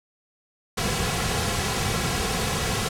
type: noise with comb filter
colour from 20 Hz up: pink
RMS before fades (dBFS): -25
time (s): 0.77-2.89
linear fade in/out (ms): 10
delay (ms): 3.3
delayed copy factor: -0.6
effects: low-pass 10000 Hz 12 dB/octave